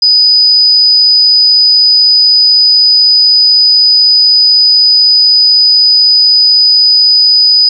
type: tone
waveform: sine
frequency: 4978 Hz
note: D#8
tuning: in tune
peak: -3 dBFS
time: 0.02-7.69 s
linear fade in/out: 5 ms
effects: none